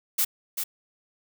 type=noise with echo; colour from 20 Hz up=blue; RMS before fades=-23 dBFS; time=0.18-0.25 s; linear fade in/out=10 ms; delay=390 ms; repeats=1; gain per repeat=-6 dB; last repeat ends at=0.64 s; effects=none